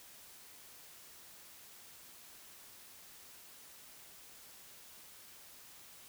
silence, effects white hiss -56 dBFS RMS until 6.08 s

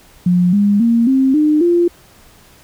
sine tone with pitch steps, 178.2 / 203.5 / 232.4 / 265.5 / 303.2 / 346.3 Hz, F3 / G#3 / A#3 / C4 / D#4 / F4, +35 / -35 / -5 / +25 / -45 / -15 cents, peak -9 dBFS, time 0.26-1.88 s, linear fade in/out 5 ms, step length 270 ms, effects pink hiss -46 dBFS RMS until 2.63 s

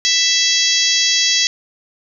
harmonic tone, 661 Hz, E5, 5 cents sharp, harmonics 3 / 4 / 5 / 6 / 7 / 8 / 9 / 10, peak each -22 / -25 / -19 / -21 / -20 / -20 / -21 / -23 dBFS, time 0.05-1.47 s, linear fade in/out 0 ms, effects none

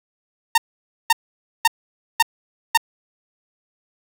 sawtooth tone bursts, 917 Hz, A#5, 29 cents flat, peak -7 dBFS, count 5, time 0.55-2.775 s, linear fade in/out 5 ms, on 29 ms, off 520 ms, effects none

